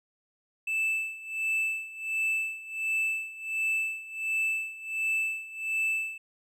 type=tone with tremolo; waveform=triangle; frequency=2637 Hz; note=E7; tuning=in tune; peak=-23 dBFS; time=0.67-6.18 s; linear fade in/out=5 ms; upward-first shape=sine; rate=1.4 Hz; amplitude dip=85%; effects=none